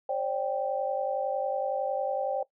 sine chord, C suspended second, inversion none, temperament equal with one note detuned, 536.4 / 587.3 / 784 Hz, C5 / D5 / G5, +43 / 0 / 0 cents, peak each -30 / -32 / -31 dBFS, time 0.09-2.43 s, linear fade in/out 5 ms, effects noise-tail reverb RT60 0.1 s tail -19 dB re dry

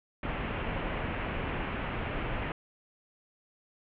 pink low-pass noise, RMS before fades -34 dBFS, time 0.23-2.52 s, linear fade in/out 2 ms, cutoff 2900 Hz, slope 48 dB/octave, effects none

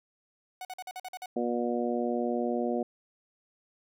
45% pulse tone bursts, 740 Hz, F#5, in tune, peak -37 dBFS, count 8, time 0.61-1.259 s, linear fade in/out 2 ms, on 40 ms, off 47 ms
harmonic tone, 120 Hz, B2, 49 cents flat, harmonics 2 / 3 / 4 / 5 / 6, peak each -31 / -33 / -34 / -35 / -36 dBFS, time 1.36-2.83 s, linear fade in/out 5 ms
effects none

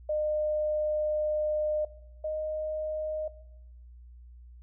sine tone pair in turn, 608 / 618.6 Hz, D#5 / D#5, -40 / -10 cents, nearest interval unison, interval 30 cents, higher second, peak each -26 / -29 dBFS, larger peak first, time 0.09-1.85 / 2.24-3.28 s, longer first, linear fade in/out 5 ms, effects noise-tail reverb RT60 0.8 s tail -18 dB re dry + added 60 Hz sine -47 dBFS peak until 4.62 s

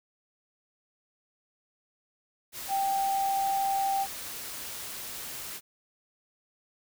sine tone in noise, 784 Hz, G5, in tune, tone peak -25 dBFS, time 2.68-4.07 s, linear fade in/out 50 ms, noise white, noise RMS -39 dBFS, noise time 2.52-5.61 s, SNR +11 dB, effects none

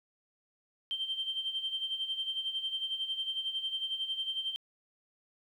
sine tone with tremolo, 3136 Hz, G7, in tune, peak -29 dBFS, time 0.91-4.56 s, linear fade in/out 0 ms, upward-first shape sine, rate 11 Hz, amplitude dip 70%, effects tanh soft clip ceiling -25 dBFS + 11-bit

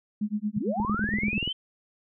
sine tone with tremolo, 210 Hz, G#3, 19 cents sharp, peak -23 dBFS, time 0.21-1.38 s, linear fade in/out 5 ms, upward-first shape sine, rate 8.8 Hz, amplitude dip 100%
sine linear sweep, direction up, 97.3 to 3136 Hz, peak -28 dBFS, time 0.56-1.53 s, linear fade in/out 10 ms
click train, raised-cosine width 3 ms, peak -20 dBFS, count 15, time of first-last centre 0.8-1.476 s, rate 20.7 Hz
effects none

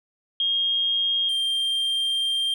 sine / triangle tone pair in turn, 3241 / 3182 Hz, G#7 / G7, -43 / +25 cents, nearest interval unison, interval 32 cents, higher first, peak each -20 dBFS, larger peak neither, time 0.4-1.29 / 1.29-2.54 s, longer second, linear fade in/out 2 ms, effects none

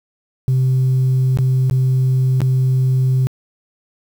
sine tone with dropouts, 130 Hz, C3, 11 cents flat, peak -10 dBFS, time 0.48-3.27 s, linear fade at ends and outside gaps 0 ms, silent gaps 1.373-1.387 / 1.698-1.711 / 2.405-2.417 s, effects tanh soft clip ceiling -10 dBFS + 7-bit

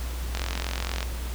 click train, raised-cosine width 0.2 ms, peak -12 dBFS, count 31, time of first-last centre 0.35-1.029 s, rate 44.2 Hz, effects added 60 Hz sine -29 dBFS peak until 1.34 s + pink hiss -40 dBFS RMS until 1.34 s

